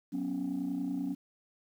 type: chord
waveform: sine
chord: F# suspended fourth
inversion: none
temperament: equal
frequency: 185 / 246.9 / 277.2 Hz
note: F#3 / B3 / C#4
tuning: 0 / 0 / 0 cents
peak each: -37 / -36 / -32 dBFS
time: 0.12-1.15 s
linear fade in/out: 20 ms
effects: tanh soft clip ceiling -27 dBFS + 10-bit